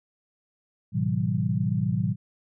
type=tone cluster; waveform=sine; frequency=109.1 / 127.7 / 162.6 / 190.1 Hz; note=A2 / C3 / E3 / F#3; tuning=-14 / -42 / -23 / +47 cents; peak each=-28 dBFS; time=0.92-2.16 s; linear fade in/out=50 ms; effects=none